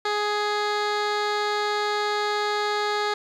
15% pulse tone with low-pass filter, 416.9 Hz, G#4, 7 cents sharp, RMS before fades -25 dBFS, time 0.05-3.14 s, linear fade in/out 5 ms, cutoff 4300 Hz, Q 1.4, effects 9-bit

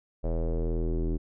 square tone with low-pass filter sweep, 41.12 Hz, E1, 4 cents flat, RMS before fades -28 dBFS, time 0.23-1.18 s, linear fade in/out 20 ms, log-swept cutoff 570 to 330 Hz, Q 3.6, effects none

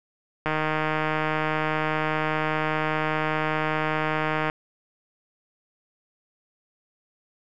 click train, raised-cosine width 0.5 ms, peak -10 dBFS, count 627, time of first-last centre 0.46-4.499 s, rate 155 Hz, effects none

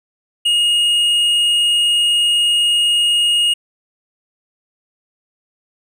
triangle tone with hard clipping, 2864 Hz, F7, 43 cents sharp, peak -13 dBFS, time 0.45-3.54 s, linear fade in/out 10 ms, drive 8 dB, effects none

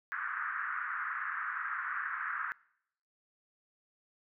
white band-pass noise, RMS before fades -37 dBFS, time 0.12-2.52 s, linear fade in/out 0 ms, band 1200 to 1700 Hz, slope 48 dB/octave, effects noise-tail reverb RT60 0.7 s tail -23 dB re dry

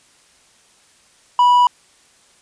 sine tone with hard clipping, 980 Hz, B5, 14 cents flat, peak -10 dBFS, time 1.39-1.67 s, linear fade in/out 2 ms, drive 3 dB, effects white hiss -53 dBFS RMS until 2.41 s + resampled to 22050 Hz

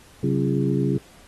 harmonic tone with a mistuned harmonic, 68.1 Hz, C#2, 30 cents flat, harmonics 2 / 3 / 4 / 5 / 6, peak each -23 / -25 / -26 / -27 / -28 dBFS, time 0.23-0.98 s, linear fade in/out 5 ms, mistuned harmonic 3, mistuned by -130 cents, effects pink hiss -51 dBFS RMS until 1.27 s + AAC 32 kbps

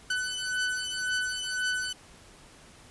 sawtooth beating tone pair, 1500 / 1501.9 Hz, F#6 / F#6, +23 / +25 cents, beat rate 1.9 Hz, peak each -28 dBFS, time 0.1-1.93 s, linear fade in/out 5 ms, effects pink hiss -53 dBFS RMS until 2.9 s + resampled to 24000 Hz

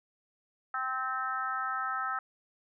harmonic tone, 260 Hz, C4, 11 cents flat, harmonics 3 / 4 / 5 / 6 / 7, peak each -39 / -44 / -32 / -39 / -43 dBFS, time 0.74-2.19 s, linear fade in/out 2 ms, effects none

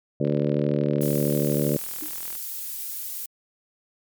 harmonic tone, 73 Hz, D2, 10 cents flat, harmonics 2 / 3 / 4 / 5 / 6 / 7 / 8, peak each -25 / -27 / -28 / -29 / -30 / -30 / -31 dBFS, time 0.2-1.77 s, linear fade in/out 5 ms
click train, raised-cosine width 0.3 ms, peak -26 dBFS, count 87, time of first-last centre 0.25-2.353 s, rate 40.9 Hz
violet noise, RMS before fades -32 dBFS, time 1.01-3.26 s, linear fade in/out 5 ms
sine tone with exponential decay, 306.5 Hz, D#4, 26 cents flat, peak -31 dBFS, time 2.02-2.16 s, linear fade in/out 5 ms, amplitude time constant 29 ms
effects MP3 96 kbps

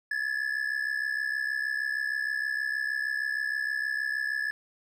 triangle ring-modulated tone, 1715 Hz, A6, 45 cents flat, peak -23 dBFS, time 0.11-4.51 s, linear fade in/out 0 ms, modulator 33.2 Hz, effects none

